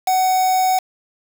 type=tone with quantisation; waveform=triangle; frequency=747 Hz; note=F#5; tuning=16 cents sharp; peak=-12 dBFS; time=0.07-0.79 s; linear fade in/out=5 ms; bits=4; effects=none